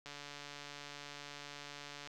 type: click train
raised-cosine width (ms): 0.2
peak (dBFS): -30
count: 291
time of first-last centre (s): 0.06-2.074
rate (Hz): 144
effects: none